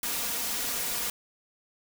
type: noise with comb filter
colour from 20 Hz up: white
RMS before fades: -31 dBFS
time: 0.03-1.1 s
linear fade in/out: 2 ms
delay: 4.2 ms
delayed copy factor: +0.65
effects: none